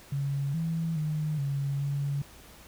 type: tone with pitch steps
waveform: sine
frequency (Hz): 139.7 / 163.9 / 153.1 / 139.6 / 141.4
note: C#3 / E3 / D#3 / C#3 / C#3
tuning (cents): +14 / -10 / -28 / +13 / +35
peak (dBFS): -27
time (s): 0.12-2.22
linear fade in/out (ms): 5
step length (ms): 420
effects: added 60 Hz sine -58 dBFS peak until 2.67 s + pink hiss -52 dBFS RMS until 2.67 s